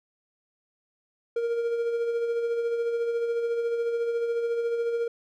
triangle tone with tremolo, 467.4 Hz, A#4, 5 cents sharp, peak -21 dBFS, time 1.36-5.08 s, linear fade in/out 5 ms, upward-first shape sine, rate 14 Hz, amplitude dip 40%, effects none

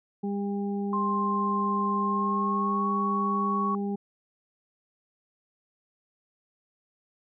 harmonic tone, 201 Hz, G3, 44 cents sharp, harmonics 1 / 2 / 4, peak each -28 / -34 / -40 dBFS, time 0.23-3.96 s, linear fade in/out 10 ms
sine tone with pitch glide, 1054 to 1111.5 Hz, C6 to C#6, +12 to +4 cents, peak -26 dBFS, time 0.93-3.75 s, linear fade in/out 2 ms, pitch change +92 cents, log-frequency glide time 1.96-2.9 s
effects none

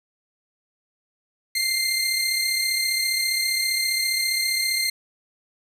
25% pulse tone pair together, 2093 / 4221 Hz, C7 / C8, 0 / +14 cents, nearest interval octave, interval 1214 cents, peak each -20 dBFS, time 1.55-4.9 s, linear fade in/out 5 ms, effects none

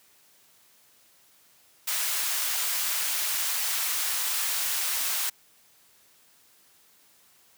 white high-pass noise, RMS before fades -28 dBFS, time 1.87-5.3 s, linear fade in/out 10 ms, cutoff 940 Hz, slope 12 dB/octave, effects white hiss -60 dBFS RMS until 7.57 s + high-pass 80 Hz 12 dB/octave

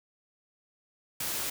white noise, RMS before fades -33 dBFS, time 1.2-1.5 s, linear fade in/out 5 ms, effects none

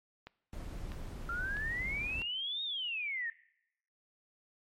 click train, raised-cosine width 0.3 ms, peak -30 dBFS, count 4, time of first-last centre 0.27-2.218 s, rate 1.54 Hz
brown noise, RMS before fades -42 dBFS, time 0.53-2.22 s, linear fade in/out 0 ms
sine exponential two-way sweep, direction up then down, 1362 to 3760 to 1789 Hz, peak -34 dBFS, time 1.29-3.3 s, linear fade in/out 2 ms, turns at 2.63 s
effects noise-tail reverb RT60 0.8 s tail -20 dB re dry + MP3 64 kbps

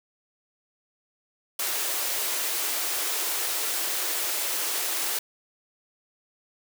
white high-pass noise, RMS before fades -28 dBFS, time 1.59-5.19 s, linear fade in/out 5 ms, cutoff 300 Hz, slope 96 dB/octave, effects none

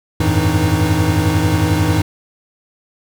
square tone cluster, 86.2 / 97.3 / 108.5 / 160.6 / 308.5 Hz, F2 / G2 / A2 / E3 / D#4, -22 / -12 / -24 / -45 / -15 cents, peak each -20 dBFS, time 0.2-2.02 s, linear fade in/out 5 ms, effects none

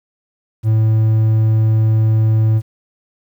triangle tone, 110 Hz, A2, in tune, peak -8 dBFS, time 0.63-2.62 s, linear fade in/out 50 ms, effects 8-bit

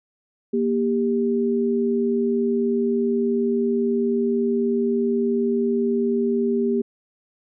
sine tone pair together, 236 / 397.5 Hz, A#3 / G4, +22 / +24 cents, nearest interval major sixth, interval 902 cents, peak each -21 dBFS, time 0.53-6.82 s, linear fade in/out 10 ms, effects none

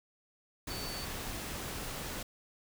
sine tone in noise, 4512 Hz, C#8, 30 cents sharp, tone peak -43 dBFS, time 0.7-1.05 s, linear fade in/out 5 ms, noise pink, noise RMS -40 dBFS, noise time 0.67-2.23 s, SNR -6 dB, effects none

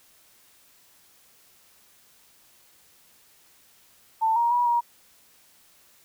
sine tone with pitch steps, 890 / 941 / 968 / 949 Hz, A5 / A#5 / B5 / A#5, +20 / +16 / -35 / +31 cents, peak -19 dBFS, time 4.21-4.81 s, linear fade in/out 20 ms, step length 150 ms, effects white hiss -58 dBFS RMS until 6.04 s

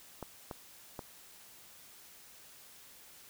clicks, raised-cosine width 1 ms, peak -26 dBFS, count 3, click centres 0.227 / 0.512 / 0.992 s, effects white hiss -56 dBFS RMS until 3.29 s

